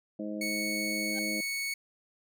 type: harmonic tone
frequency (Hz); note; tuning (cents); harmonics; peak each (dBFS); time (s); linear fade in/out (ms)
104.9; G#2; +18; 2 / 3 / 4 / 5 / 6; -37 / -37 / -51 / -42 / -43; 0.19-1.41; 5
type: tone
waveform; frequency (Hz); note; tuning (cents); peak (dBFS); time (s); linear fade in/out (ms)
sawtooth; 2217; C#7; 0; -28; 0.41-1.74; 5
type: tone with exponential growth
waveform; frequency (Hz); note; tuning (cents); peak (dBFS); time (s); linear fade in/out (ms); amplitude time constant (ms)
30% pulse; 783; G5; -2; -37; 1.09-1.19; 2; 21
effects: none